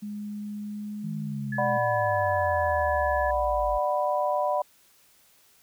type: tone with pitch glide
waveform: sine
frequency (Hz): 207.7 to 209.3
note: G#3 to G#3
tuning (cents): 0 to +14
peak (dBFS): -32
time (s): 0.02-1.78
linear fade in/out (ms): 10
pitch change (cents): +14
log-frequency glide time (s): 0.52-1.03
type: exponential sweep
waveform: sine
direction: down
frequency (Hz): 164.81 to 50.6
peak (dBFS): -32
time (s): 1.03-3.79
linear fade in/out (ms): 20
type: tone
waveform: sine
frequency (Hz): 1713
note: A6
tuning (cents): -47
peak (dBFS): -31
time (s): 1.52-3.31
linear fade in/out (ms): 5
type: chord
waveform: sine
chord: B minor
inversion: first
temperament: just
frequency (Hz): 592.7 / 740.8 / 987.8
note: D5 / F#5 / B5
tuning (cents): +16 / +2 / 0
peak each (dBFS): -26 / -28 / -28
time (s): 1.58-4.62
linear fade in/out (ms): 5
effects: white hiss -60 dBFS RMS until 5.62 s